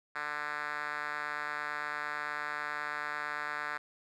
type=tone with band-pass filter; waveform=5% pulse; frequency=148.5 Hz; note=D3; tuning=20 cents sharp; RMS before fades=-37 dBFS; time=0.15-3.78 s; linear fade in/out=10 ms; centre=1600 Hz; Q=1.9; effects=none